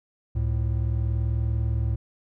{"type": "tone pair together", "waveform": "triangle", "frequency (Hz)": [69.58, 110], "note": ["C#2", "A2"], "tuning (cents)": [7, 0], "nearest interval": "minor sixth", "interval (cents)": 793, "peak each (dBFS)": -23, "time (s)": [0.35, 1.96], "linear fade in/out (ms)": 10, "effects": []}